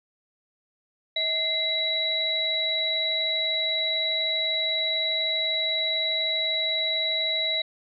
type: tone cluster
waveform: sine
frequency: 638 / 2074 / 3907 Hz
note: D#5 / C7 / B7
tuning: +43 / -16 / -19 cents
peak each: -33 / -31 / -24 dBFS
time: 1.16-7.62 s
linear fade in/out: 5 ms
effects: none